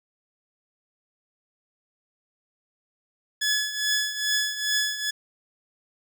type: tone with tremolo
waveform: 15% pulse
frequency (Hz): 1705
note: G#6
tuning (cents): +45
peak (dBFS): -14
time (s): 3.41-5.11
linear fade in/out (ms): 10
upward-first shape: triangle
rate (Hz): 2.4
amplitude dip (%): 75
effects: none